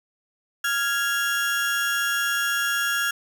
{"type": "tone pair together", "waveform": "35% pulse", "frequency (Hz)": [1395, 1659], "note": ["F6", "G#6"], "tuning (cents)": [-2, -2], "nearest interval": "minor third", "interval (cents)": 300, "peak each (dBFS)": -23, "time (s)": [0.64, 3.11], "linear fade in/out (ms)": 5, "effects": []}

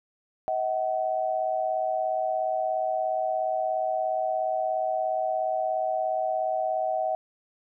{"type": "tone pair together", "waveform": "sine", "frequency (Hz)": [637, 754], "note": ["D#5", "F#5"], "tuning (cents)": [41, 32], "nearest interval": "minor third", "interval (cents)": 291, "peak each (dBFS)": -27, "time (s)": [0.48, 7.15], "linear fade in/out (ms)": 0, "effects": []}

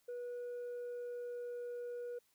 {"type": "tone with pitch glide", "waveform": "sine", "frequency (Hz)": [486.5, 483.4], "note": ["B4", "B4"], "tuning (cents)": [-26, -37], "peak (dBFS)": -38, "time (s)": [0.08, 2.19], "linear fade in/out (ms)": 10, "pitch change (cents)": -11, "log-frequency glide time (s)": [0.32, 1.76], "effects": ["tanh soft clip ceiling -40 dBFS", "white hiss -75 dBFS RMS until 2.34 s"]}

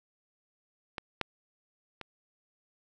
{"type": "clicks", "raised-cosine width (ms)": 0.3, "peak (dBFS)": [-19, -13, -24], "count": 3, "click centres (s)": [0.982, 1.213, 2.013], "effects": []}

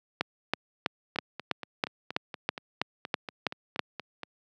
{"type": "two click trains", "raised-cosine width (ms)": 0.3, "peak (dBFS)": [-20, -9], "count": [14, 12], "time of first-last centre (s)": [[1.16, 4.233], [0.21, 3.793]], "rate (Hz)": [4.23, 3.07], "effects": ["high-pass 150 Hz 12 dB/octave"]}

